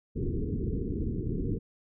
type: low-pass noise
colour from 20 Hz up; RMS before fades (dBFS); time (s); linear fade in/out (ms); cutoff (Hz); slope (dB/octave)
pink; -31; 0.15-1.59; 20; 450; 96
effects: none